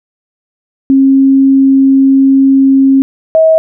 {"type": "tone pair in turn", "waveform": "sine", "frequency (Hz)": [269.9, 640.8], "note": ["C#4", "E5"], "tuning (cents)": [-46, -49], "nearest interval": "octave + minor third", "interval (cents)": 1497, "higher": "second", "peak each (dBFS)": -3, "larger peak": "neither", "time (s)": [[0.9, 3.02], [3.35, 3.58]], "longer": "first", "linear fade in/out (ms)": 0, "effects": []}